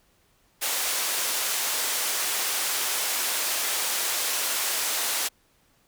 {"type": "band-pass noise", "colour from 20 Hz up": "white", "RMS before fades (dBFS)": -27, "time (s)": [0.61, 5.29], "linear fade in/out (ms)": 20, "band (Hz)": [460, 13000], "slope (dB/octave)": 12, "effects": ["pink hiss -64 dBFS RMS until 5.87 s"]}